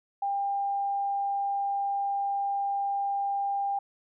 sine tone, 798 Hz, G5, 31 cents sharp, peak -26 dBFS, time 0.22-3.79 s, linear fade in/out 5 ms, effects none

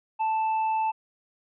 sine tone with tanh clipping, 880 Hz, A5, in tune, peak -24 dBFS, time 0.19-0.92 s, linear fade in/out 20 ms, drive 5 dB, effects resampled to 8000 Hz

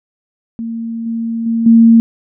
sine tone with level steps, 228.8 Hz, A#3, 32 cents flat, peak -19 / -16 / -12 / -3 dBFS, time 0.59-2 s, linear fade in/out 0 ms, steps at 1.06 / 1.46 / 1.66 s, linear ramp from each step 5 ms, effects none

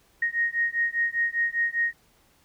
sine beating tone pair, 1864.7 / 1869.7 Hz, A#6 / A#6, 0 / +5 cents, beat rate 5 Hz, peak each -26 dBFS, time 0.22-1.93 s, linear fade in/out 5 ms, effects pink hiss -62 dBFS RMS until 2.44 s

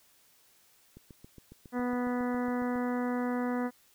click train, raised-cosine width 3 ms, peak -36 dBFS, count 14, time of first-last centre 0.97-2.758 s, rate 7.27 Hz
harmonic tone, 246.3 Hz, B3, 5 cents flat, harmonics 1 / 2 / 3 / 4 / 5 / 6 / 7 / 8, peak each -30 / -36 / -40 / -42 / -44 / -46 / -47 / -48 dBFS, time 1.72-3.71 s, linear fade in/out 50 ms
effects white hiss -64 dBFS RMS until 3.94 s

